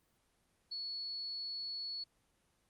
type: tone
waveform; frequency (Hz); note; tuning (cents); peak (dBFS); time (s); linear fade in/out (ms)
sine; 4400; C#8; -14; -39; 0.71-2.04; 10
effects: pink hiss -75 dBFS RMS until 2.69 s + Opus 24 kbps